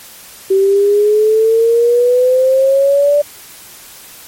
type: exponential sweep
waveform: sine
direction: up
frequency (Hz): 382.9 to 587.3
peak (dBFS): -7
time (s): 0.5-3.22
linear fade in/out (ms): 10
effects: white hiss -36 dBFS RMS until 4.27 s + MP3 64 kbps